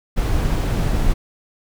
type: noise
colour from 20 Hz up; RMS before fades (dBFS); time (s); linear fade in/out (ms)
brown; -18; 0.16-1.14; 20
effects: none